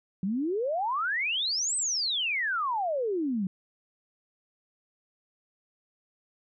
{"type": "exponential two-way sweep", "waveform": "sine", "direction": "up then down", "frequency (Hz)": [180, 8410, 180], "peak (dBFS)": -26, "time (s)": [0.23, 3.47], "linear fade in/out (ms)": 2, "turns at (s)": 1.76, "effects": []}